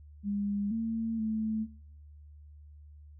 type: tone with pitch steps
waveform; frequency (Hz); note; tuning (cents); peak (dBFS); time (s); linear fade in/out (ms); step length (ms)
sine; 202.8 / 225.8 / 218.7; G#3 / A3 / A3; -41 / +45 / -10; -29; 0.23-1.67; 50; 480
effects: noise-tail reverb RT60 0.7 s tail -25 dB re dry + added 74 Hz sine -49 dBFS peak until 3.19 s